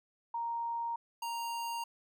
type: tone pair in turn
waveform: sine / square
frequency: 932.3 / 932.3 Hz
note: A#5 / A#5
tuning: 0 / 0 cents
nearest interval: unison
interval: 0 cents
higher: neither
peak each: -33 / -36 dBFS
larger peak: first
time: 0.34-0.96 / 1.22-1.84 s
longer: neither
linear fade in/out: 5 ms
effects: none